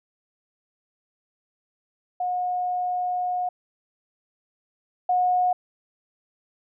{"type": "tone pair in turn", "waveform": "sine", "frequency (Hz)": [723, 725.6], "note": ["F#5", "F#5"], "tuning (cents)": [-40, -34], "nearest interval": "unison", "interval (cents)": 6, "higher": "second", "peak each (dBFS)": [-23, -18], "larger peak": "second", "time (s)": [[2.2, 3.49], [5.09, 5.53]], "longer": "first", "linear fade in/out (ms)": 5, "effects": []}